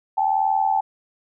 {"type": "tone pair together", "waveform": "sine", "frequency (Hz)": [784, 864.9], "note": ["G5", "A5"], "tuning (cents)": [0, -30], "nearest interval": "major second", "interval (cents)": 170, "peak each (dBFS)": -20, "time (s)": [0.17, 0.81], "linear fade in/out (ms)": 10, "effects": []}